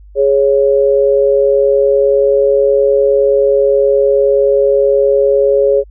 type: tone pair together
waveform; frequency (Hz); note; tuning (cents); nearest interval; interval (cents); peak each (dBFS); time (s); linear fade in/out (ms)
sine; 415.3 / 554.4; G#4 / C#5; 0 / 0; perfect fourth; 500; -10; 0.15-5.84; 50
effects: added 50 Hz sine -35 dBFS peak until 5.9 s